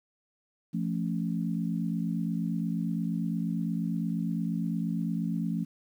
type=chord; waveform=sine; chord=F augmented; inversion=none; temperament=equal with one note detuned; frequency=171.42 / 220 / 277.2 Hz; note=F3 / A3 / C#4; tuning=-32 / 0 / 0 cents; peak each=-30 / -32 / -36 dBFS; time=0.73-5.65 s; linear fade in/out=20 ms; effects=10-bit